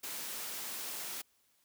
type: high-pass noise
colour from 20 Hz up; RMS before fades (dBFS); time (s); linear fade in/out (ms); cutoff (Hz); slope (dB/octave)
white; -41; 0.03-1.22; 10; 190; 12
effects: white hiss -72 dBFS RMS until 1.64 s